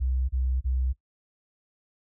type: tone bursts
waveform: sine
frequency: 64.2 Hz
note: C2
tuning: 32 cents flat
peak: -23 dBFS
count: 3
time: 0-0.932 s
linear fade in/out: 20 ms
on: 290 ms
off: 31 ms
effects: noise-tail reverb RT60 0.1 s tail -19 dB re dry